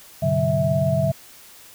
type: tone cluster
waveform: sine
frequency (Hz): 98.9 / 127 / 145.2 / 187.4 / 654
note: G2 / B2 / D3 / F#3 / E5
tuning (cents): +16 / +49 / -19 / +22 / -14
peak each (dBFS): -28 / -26 / -22 / -26 / -21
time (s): 0.22-1.12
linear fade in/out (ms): 10
effects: white hiss -46 dBFS RMS until 1.74 s